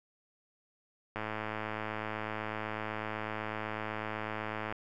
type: click train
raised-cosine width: 0.5 ms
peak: -21 dBFS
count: 386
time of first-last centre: 1.16-4.725 s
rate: 108 Hz
effects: none